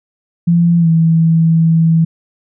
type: tone with pitch glide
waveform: sine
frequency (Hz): 170.7 to 163.46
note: F3 to E3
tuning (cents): -39 to -14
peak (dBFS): -7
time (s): 0.47-2.05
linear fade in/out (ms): 10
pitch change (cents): -75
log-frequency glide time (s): 0.79-0.88
effects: none